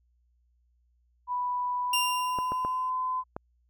sine tone with pitch glide, 987.8 to 1019.1 Hz, B5 to C6, 0 to -46 cents, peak -27 dBFS, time 1.27-3.24 s, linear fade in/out 50 ms, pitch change +54 cents, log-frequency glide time 1.83-2.77 s
sawtooth tone with exponential decay, 2789 Hz, F7, 3 cents flat, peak -20 dBFS, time 1.93-2.9 s, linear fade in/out 5 ms, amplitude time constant 210 ms
clicks, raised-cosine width 1 ms, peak -20 dBFS, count 4, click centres 2.387 / 2.52 / 2.649 / 3.365 s
effects added 60 Hz sine -65 dBFS peak until 3.69 s

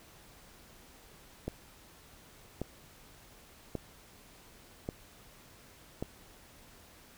click train, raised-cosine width 2 ms, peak -21 dBFS, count 5, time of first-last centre 1.48-6.025 s, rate 0.88 Hz, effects pink hiss -57 dBFS RMS until 7.17 s

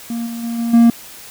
triangle tone with level steps, 233.1 Hz, A#3, in tune, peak -18 / -22 / -18 / -15 / -4 dBFS, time 0.1-0.9 s, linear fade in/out 2 ms, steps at 0.26 / 0.43 / 0.58 / 0.73 s, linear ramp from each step 10 ms, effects white hiss -37 dBFS RMS until 1.3 s

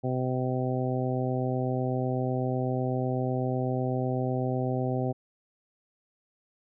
harmonic tone, 128 Hz, C3, 38 cents flat, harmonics 1 / 2 / 3 / 4 / 5 / 6, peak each -29 / -32 / -34 / -35 / -36 / -37 dBFS, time 0.03-5.13 s, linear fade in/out 20 ms, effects none

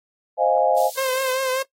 sine chord, F minor seventh, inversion second, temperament equal, 523.3 / 622.3 / 698.5 / 830.6 Hz, C5 / Eb5 / F5 / Ab5, 0 / 0 / 0 / 0 cents, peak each -21 dBFS, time 0.37-0.91 s, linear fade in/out 50 ms
white high-pass noise, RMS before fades -36 dBFS, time 0.76-1.34 s, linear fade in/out 20 ms, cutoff 3500 Hz, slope 24 dB/octave
sawtooth tone with vibrato, 523.3 Hz, C5, in tune, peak -17 dBFS, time 0.97-1.63 s, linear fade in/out 10 ms, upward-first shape triangle, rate 5.1 Hz, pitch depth 51 cents each way
effects noise-tail reverb RT60 0.1 s tail -19 dB re dry + AAC 48 kbps

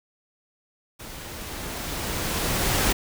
pink noise with level ramp, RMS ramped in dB -40 to -21 dBFS, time 0.99-2.93 s, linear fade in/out 10 ms, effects none

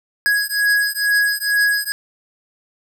square beating tone pair, 1661.2 / 1663.4 Hz, G#6 / G#6, 0 / +2 cents, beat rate 2.2 Hz, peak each -19 dBFS, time 0.26-1.92 s, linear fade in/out 0 ms, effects none

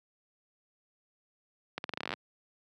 accelerating click train, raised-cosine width 0.3 ms, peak -18 dBFS, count 14, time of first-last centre 1.78-2.137 s, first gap 61 ms, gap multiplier 0.85, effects high-pass 150 Hz 12 dB/octave

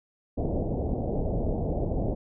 pink low-pass noise, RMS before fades -28 dBFS, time 0.37-2.15 s, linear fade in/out 10 ms, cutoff 710 Hz, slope 48 dB/octave, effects none

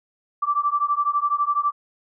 sine beating tone pair, 1161 / 1173 Hz, D6 / D6, -20 / -2 cents, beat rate 12 Hz, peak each -22 dBFS, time 0.42-1.72 s, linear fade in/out 10 ms, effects none

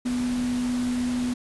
sine tone in noise, 246.9 Hz, B3, in tune, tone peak -23 dBFS, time 0.05-1.34 s, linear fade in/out 10 ms, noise pink, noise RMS -37 dBFS, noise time 0.05-1.34 s, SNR +11 dB, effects resampled to 24000 Hz

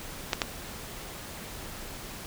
clicks, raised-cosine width 0.2 ms, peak -7 dBFS, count 2, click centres 0.332 / 0.418 s, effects pink hiss -41 dBFS RMS until 2.26 s

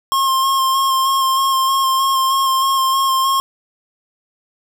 square tone with vibrato, 1069 Hz, C6, 37 cents sharp, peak -14 dBFS, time 0.12-3.4 s, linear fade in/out 0 ms, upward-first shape square, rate 3.2 Hz, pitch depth 16 cents each way, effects none

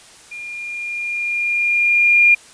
sine tone with level ramp, 2411 Hz, D7, 45 cents sharp, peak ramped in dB -29 to -7 dBFS, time 0.31-2.35 s, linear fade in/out 10 ms, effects white hiss -44 dBFS RMS until 2.53 s + resampled to 22050 Hz

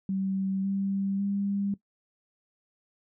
sine tone with pitch steps, 192.4 / 195.99 / 199.65 Hz, G3 / G3 / G3, -32 / 0 / +32 cents, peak -26 dBFS, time 0.09-1.74 s, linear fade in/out 2 ms, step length 550 ms, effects noise-tail reverb RT60 0.1 s tail -17 dB re dry

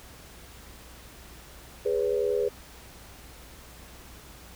sine tone cluster, 411.5 / 493 / 563 Hz, G#4 / B4 / C#5, -16 / -3 / +27 cents, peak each -26 / -27 / -34 dBFS, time 1.85-2.49 s, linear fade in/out 10 ms, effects added 60 Hz sine -51 dBFS peak until 4.55 s + pink hiss -49 dBFS RMS until 4.55 s

